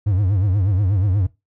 triangle tone with vibrato, 97.4 Hz, G2, 11 cents flat, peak -13 dBFS, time 0.06-1.27 s, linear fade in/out 10 ms, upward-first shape triangle, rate 8.3 Hz, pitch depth 180 cents each way, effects noise-tail reverb RT60 0.2 s tail -17 dB re dry

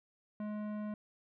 sine tone with tanh clipping, 210.7 Hz, G#3, 25 cents sharp, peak -39 dBFS, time 0.4-0.94 s, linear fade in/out 2 ms, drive 15 dB, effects none

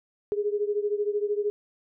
sine beating tone pair, 410 / 423 Hz, G#4 / G#4, -22 / +32 cents, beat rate 13 Hz, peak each -26 / -29 dBFS, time 0.32-1.5 s, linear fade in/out 0 ms, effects none

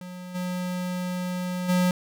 square tone with level steps, 180.7 Hz, F#3, 41 cents flat, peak -37 / -28 / -20 dBFS, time 0.01-1.91 s, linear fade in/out 2 ms, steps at 0.34 / 1.68 s, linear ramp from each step 20 ms, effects none

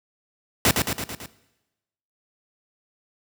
pink noise with echo, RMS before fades -17 dBFS, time 0.65-0.71 s, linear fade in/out 2 ms, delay 110 ms, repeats 5, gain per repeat -4 dB, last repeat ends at 1.26 s, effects noise-tail reverb RT60 1.0 s tail -18 dB re dry + high-pass 80 Hz 12 dB/octave

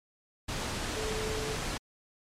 sine tone in noise, 434.4 Hz, A4, 22 cents flat, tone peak -35 dBFS, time 0.96-1.56 s, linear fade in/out 10 ms, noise pink, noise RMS -34 dBFS, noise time 0.48-1.78 s, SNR -4 dB, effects low-pass 8000 Hz 12 dB/octave + MP3 64 kbps

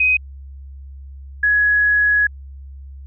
sine tone pair in turn, 2513 / 1677.2 Hz, D#7 / G#6, +17 / +17 cents, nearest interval perfect fifth, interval 700 cents, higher first, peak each -12 dBFS, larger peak neither, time 0-0.17 / 1.43-2.27 s, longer second, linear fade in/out 5 ms, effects added 68 Hz sine -33 dBFS peak until 3.06 s

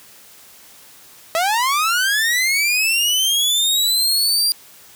sawtooth linear sweep, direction up, 636 to 4800 Hz, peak -12 dBFS, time 1.35-4.52 s, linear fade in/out 0 ms, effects white hiss -45 dBFS RMS until 4.95 s + high-pass 60 Hz 12 dB/octave

